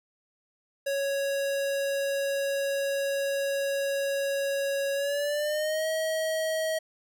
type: tone with pitch glide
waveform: square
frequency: 554.4 to 636.8 Hz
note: C#5 to D#5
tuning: 0 to +40 cents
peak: -27 dBFS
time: 0.86-6.79 s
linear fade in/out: 10 ms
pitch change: +240 cents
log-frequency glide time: 4.94-5.88 s
effects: none